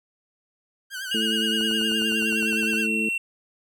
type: tone with vibrato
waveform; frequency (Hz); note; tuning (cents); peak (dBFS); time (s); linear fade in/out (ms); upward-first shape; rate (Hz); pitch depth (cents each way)
sawtooth; 1547; G6; -23; -27; 0.9-2.88; 50; triangle; 9.6; 98
type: tone with pitch glide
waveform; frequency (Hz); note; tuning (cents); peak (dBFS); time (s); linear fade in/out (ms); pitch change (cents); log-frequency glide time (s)
triangle; 2869 to 2719; F7 to F7; +46 to -47; -22; 1.11-3.18; 5; -93; 1.67-2.54
type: harmonic tone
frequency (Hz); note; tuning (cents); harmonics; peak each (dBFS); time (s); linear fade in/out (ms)
110; A2; 0; 2 / 3 / 4; -27 / -31 / -33; 1.14-3.09; 5
type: click train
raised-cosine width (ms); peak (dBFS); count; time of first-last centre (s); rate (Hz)
1; -27; 12; 1.61-2.735; 9.78
effects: none